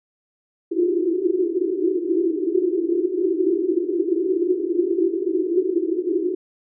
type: band-pass noise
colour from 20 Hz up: white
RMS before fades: -21 dBFS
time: 0.71-6.35 s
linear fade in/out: 10 ms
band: 330 to 380 Hz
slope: 96 dB/octave
effects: none